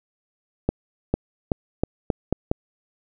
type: accelerating click train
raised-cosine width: 2 ms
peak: -6 dBFS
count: 7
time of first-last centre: 0.69-2.514 s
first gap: 450 ms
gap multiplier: 0.84
effects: none